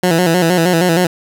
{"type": "tone with vibrato", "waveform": "15% pulse", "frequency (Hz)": 172.9, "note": "F3", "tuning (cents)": -17, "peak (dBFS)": -4, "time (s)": [0.03, 1.07], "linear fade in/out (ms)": 5, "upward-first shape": "square", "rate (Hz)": 6.4, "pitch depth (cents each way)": 82, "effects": []}